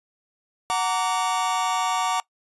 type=chord; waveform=45% pulse; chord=Gb augmented; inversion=none; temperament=just; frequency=740 / 925 / 1156.2 Hz; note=Gb5 / Bb5 / D6; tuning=0 / -14 / -27 cents; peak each=-26 dBFS; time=0.7-2.2 s; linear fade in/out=0 ms; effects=noise-tail reverb RT60 0.1 s tail -22 dB re dry + resampled to 24000 Hz